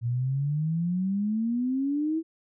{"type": "exponential sweep", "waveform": "sine", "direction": "up", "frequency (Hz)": [116, 329.6], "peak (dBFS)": -24, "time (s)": [0.01, 2.23], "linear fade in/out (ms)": 50, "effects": []}